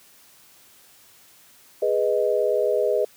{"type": "chord", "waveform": "sine", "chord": "G# minor", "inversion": "none", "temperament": "equal", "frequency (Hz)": [415.3, 493.9, 622.3], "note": ["G#4", "B4", "D#5"], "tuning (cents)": [0, 0, 0], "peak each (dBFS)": -23, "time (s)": [1.82, 3.05], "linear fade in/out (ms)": 5, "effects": ["white hiss -53 dBFS RMS until 3.16 s", "high-pass 60 Hz 12 dB/octave"]}